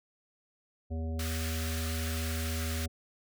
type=harmonic tone; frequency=80.7 Hz; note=E2; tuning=36 cents flat; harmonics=1 / 3 / 5 / 7 / 9; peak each=-32 / -40 / -47 / -47 / -52 dBFS; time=0.9-2.88 s; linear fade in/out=20 ms
type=high-pass noise; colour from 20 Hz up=pink; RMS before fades=-40 dBFS; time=1.19-2.86 s; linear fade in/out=5 ms; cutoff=1200 Hz; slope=48 dB/octave
effects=none